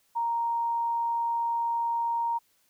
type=tone; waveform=sine; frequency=932.3 Hz; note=A#5; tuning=in tune; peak=-25 dBFS; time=0.15-2.39 s; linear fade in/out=20 ms; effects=white hiss -68 dBFS RMS until 2.69 s